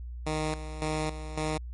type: tone with tremolo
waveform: 10% pulse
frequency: 155 Hz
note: D#3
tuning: 6 cents flat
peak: -20 dBFS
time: 0.26-1.58 s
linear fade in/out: 10 ms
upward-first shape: square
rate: 1.8 Hz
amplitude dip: 75%
effects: added 60 Hz sine -36 dBFS peak until 1.73 s + MP3 48 kbps